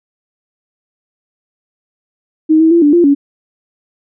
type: tone with pitch steps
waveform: sine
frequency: 314.1 / 322.1 / 339.5 / 292.3 / 345.8 / 282.6 Hz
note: D#4 / E4 / F4 / D4 / F4 / C#4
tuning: +16 / -40 / -49 / -8 / -17 / +34 cents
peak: -5 dBFS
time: 2.49-3.15 s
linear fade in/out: 20 ms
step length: 110 ms
effects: none